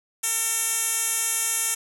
10% pulse tone with band-pass filter, 452.1 Hz, A4, 47 cents sharp, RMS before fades -25 dBFS, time 0.23-1.75 s, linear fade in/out 10 ms, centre 9300 Hz, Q 4.1, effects none

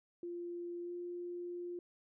sine tone with pitch glide, 347.3 to 351.1 Hz, F4 to F4, -10 to +9 cents, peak -40 dBFS, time 0.23-1.79 s, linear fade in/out 2 ms, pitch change +19 cents, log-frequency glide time 0.82-0.92 s, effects none

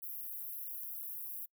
white high-pass noise, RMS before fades -43 dBFS, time 0.02-1.46 s, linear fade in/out 10 ms, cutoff 11000 Hz, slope 96 dB/octave, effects noise-tail reverb RT60 0.1 s tail -26 dB re dry

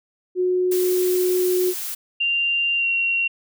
sine tone, 364.6 Hz, F#4, 25 cents flat, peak -17 dBFS, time 0.35-1.74 s, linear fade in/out 50 ms
blue noise, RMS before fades -29 dBFS, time 0.71-1.95 s, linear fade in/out 10 ms
sine tone with pitch glide, 2782 to 2745 Hz, F7 to F7, -7 to -31 cents, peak -18 dBFS, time 2.2-3.28 s, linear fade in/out 10 ms, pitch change -24 cents, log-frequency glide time 2.76-2.87 s
effects none

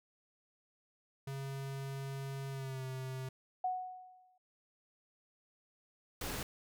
square tone with pitch glide, 136.5 to 130.71 Hz, C#3 to C3, -26 to -1 cents, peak -40 dBFS, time 1.27-3.29 s, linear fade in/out 5 ms, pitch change -75 cents, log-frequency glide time 2.5-2.84 s
sine tone with exponential decay, 738 Hz, F#5, 5 cents flat, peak -30 dBFS, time 3.64-4.38 s, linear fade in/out 5 ms, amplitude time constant 160 ms
pink noise, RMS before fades -40 dBFS, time 6.21-6.43 s, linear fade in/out 2 ms
effects none

